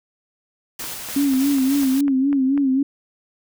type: noise with tremolo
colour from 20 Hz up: white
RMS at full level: -30 dBFS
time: 0.79-2.01 s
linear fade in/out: 5 ms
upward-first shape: square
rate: 3.3 Hz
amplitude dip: 25%
type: click train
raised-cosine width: 0.5 ms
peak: -19 dBFS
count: 8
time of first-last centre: 0.84-2.577 s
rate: 4.03 Hz
type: tone with vibrato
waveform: sine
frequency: 272.4 Hz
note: C#4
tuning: 30 cents flat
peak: -15 dBFS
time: 1.16-2.83 s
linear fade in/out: 5 ms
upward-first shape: sine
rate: 3.7 Hz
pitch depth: 82 cents each way
effects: none